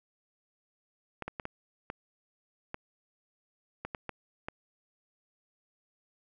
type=clicks; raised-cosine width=0.5 ms; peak=-21 dBFS; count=10; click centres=1.223 / 1.28 / 1.398 / 1.454 / 1.901 / 2.744 / 3.85 / 3.948 / 4.093 / 4.485 s; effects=none